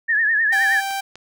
sine tone with vibrato, 1760 Hz, A6, in tune, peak -15 dBFS, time 0.08-0.81 s, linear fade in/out 20 ms, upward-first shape triangle, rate 9.6 Hz, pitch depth 110 cents each way
sawtooth tone, 784 Hz, G5, in tune, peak -19 dBFS, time 0.52-1.01 s, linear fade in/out 10 ms
clicks, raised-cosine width 0.2 ms, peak -21 dBFS, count 2, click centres 0.909 / 1.156 s
effects none

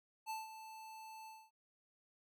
square tone with ADSR envelope, 880 Hz, A5, in tune, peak -40 dBFS, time 0.26-1.51 s, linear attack 40 ms, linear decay 170 ms, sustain -11 dB, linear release 240 ms, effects none

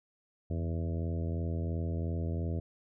harmonic tone with a mistuned harmonic, 82.9 Hz, E2, 10 cents sharp, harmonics 1 / 2 / 3 / 4 / 5 / 6 / 7 / 8, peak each -32 / -38 / -42 / -44 / -46 / -48 / -49 / -50 dBFS, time 0.5-2.6 s, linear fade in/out 5 ms, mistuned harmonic 1, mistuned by +80 cents, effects none

